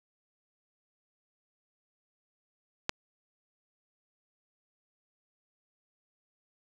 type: click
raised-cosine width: 0.2 ms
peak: -10 dBFS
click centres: 2.894 s
effects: none